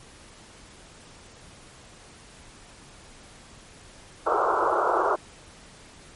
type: band-pass noise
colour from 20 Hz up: white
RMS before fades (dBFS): -23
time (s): 4.26-5.16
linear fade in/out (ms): 10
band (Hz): 340 to 1400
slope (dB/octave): 96
effects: pink hiss -49 dBFS RMS until 6.15 s + MP3 48 kbps